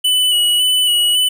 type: tone with vibrato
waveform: square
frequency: 2960 Hz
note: F#7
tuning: in tune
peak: -12 dBFS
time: 0.04-1.29 s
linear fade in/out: 10 ms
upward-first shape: square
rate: 1.8 Hz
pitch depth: 21 cents each way
effects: none